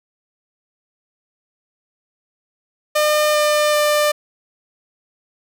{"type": "tone with pitch steps", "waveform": "sawtooth", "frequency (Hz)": [604, 600.2, 596.4], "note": ["D5", "D5", "D5"], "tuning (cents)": [48, 38, 27], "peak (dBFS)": -10, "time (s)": [2.95, 4.12], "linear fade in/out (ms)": 10, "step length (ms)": 390, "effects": []}